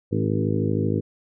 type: harmonic tone with a mistuned harmonic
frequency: 52.9 Hz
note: G#1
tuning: 33 cents sharp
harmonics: 2 / 3 / 4 / 5 / 6 / 7 / 8 / 9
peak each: -25 / -27 / -28 / -29 / -30 / -30 / -31 / -32 dBFS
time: 0.11-1.01 s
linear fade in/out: 20 ms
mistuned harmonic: 6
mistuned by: -27 cents
effects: none